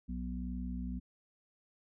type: harmonic tone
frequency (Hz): 61.74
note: B1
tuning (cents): 0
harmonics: 1 / 3 / 4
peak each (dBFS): -39 / -41 / -42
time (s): 0.08-1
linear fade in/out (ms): 20
effects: none